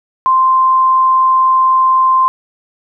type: tone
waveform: sine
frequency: 1044 Hz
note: C6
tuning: 4 cents flat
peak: -7 dBFS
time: 0.26-2.28 s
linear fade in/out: 0 ms
effects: none